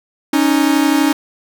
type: tone pair together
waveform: 45% pulse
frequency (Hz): 277.4 / 309.5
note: C#4 / D#4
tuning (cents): +1 / -9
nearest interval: major second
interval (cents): 190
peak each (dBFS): -14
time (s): 0.33-1.13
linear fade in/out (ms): 5
effects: none